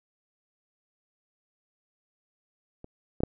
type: clicks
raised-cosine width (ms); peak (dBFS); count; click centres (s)
2; -29 / -19 / -9; 3; 2.844 / 3.205 / 3.235
effects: none